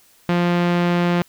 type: tone with low-pass filter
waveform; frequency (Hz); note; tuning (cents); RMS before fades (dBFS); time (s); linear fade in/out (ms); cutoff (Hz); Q
sawtooth; 174.61; F3; 0; -18; 0.29-1.22; 0; 3000; 0.94
effects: white hiss -54 dBFS RMS until 1.28 s